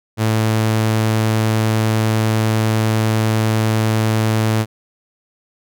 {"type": "tone", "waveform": "sawtooth", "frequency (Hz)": 110, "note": "A2", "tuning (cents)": 0, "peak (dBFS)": -10, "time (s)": [0.17, 4.66], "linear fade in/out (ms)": 50, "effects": []}